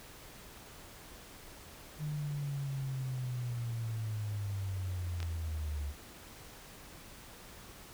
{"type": "linear sweep", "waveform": "sine", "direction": "down", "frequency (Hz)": [152.4, 70.1], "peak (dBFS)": -34, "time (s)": [1.98, 5.94], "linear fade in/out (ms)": 50}
{"type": "clicks", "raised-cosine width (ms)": 0.2, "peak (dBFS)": -25, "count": 2, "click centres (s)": [5.203, 5.229]}
{"effects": ["pink hiss -52 dBFS RMS until 7.93 s"]}